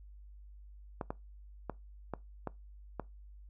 clicks, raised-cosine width 1 ms, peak -22 dBFS, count 6, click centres 1.012 / 1.105 / 1.697 / 2.137 / 2.473 / 2.997 s, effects noise-tail reverb RT60 0.2 s tail -21 dB re dry + added 50 Hz sine -50 dBFS peak until 3.49 s

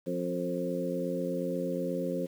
harmonic tone with a mistuned harmonic, 88.3 Hz, F2, 20 cents sharp, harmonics 2 / 3 / 4 / 5 / 6, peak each -35 / -36 / -38 / -38 / -34 dBFS, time 0.06-2.27 s, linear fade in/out 20 ms, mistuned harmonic 5, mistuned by +23 cents, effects 9-bit

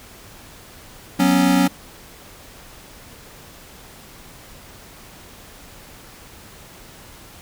square chord, F# suspended fourth, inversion none, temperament equal with one note detuned, 185 / 246.9 / 275.4 Hz, F#3 / B3 / C#4, 0 / 0 / -11 cents, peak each -19 / -21 / -17 dBFS, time 1.19-1.68 s, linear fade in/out 10 ms, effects pink hiss -43 dBFS RMS until 7.41 s

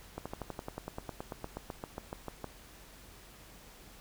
slowing click train, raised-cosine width 1 ms, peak -24 dBFS, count 21, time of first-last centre 0.18-2.443 s, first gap 76 ms, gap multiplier 1.04, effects added 46 Hz sine -58 dBFS peak until 4 s + pink hiss -55 dBFS RMS until 4 s

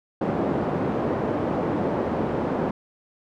pink band-pass noise, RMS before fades -25 dBFS, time 0.21-2.71 s, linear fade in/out 5 ms, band 180 to 720 Hz, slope 12 dB/octave, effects none

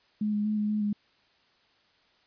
sine tone with pitch steps, 211.2 / 208.1 / 213.1 / 209.6 / 211.9 / 206.9 Hz, G#3 / G#3 / G#3 / G#3 / G#3 / G#3, +29 / +4 / +45 / +16 / +35 / -6 cents, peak -25 dBFS, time 0.21-0.93 s, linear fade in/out 5 ms, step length 120 ms, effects white hiss -65 dBFS RMS until 2.26 s + resampled to 11025 Hz

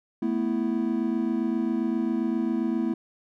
triangle chord, A suspended second, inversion none, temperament just, 220 / 247.5 / 330 Hz, A3 / B3 / E4, 0 / +4 / +2 cents, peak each -26 dBFS, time 0.22-2.94 s, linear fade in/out 5 ms, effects none

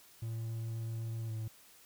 triangle tone with pitch glide, 113.5 to 110.4 Hz, A#2 to A2, -46 to +6 cents, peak -34 dBFS, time 0.22-1.48 s, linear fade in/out 5 ms, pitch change -48 cents, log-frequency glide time 1.26-1.31 s, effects white hiss -60 dBFS RMS until 1.85 s

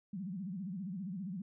sine tone with vibrato, 187.8 Hz, F#3, 26 cents sharp, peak -38 dBFS, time 0.13-1.42 s, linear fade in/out 5 ms, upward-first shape sine, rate 15 Hz, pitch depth 190 cents each way, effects none

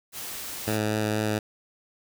white noise, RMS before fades -36 dBFS, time 0.12-0.79 s, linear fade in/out 50 ms
10% pulse tone with vibrato, 107.3 Hz, A2, 43 cents flat, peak -16 dBFS, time 0.67-1.39 s, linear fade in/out 5 ms, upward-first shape sine, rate 4.2 Hz, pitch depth 10 cents each way
effects none

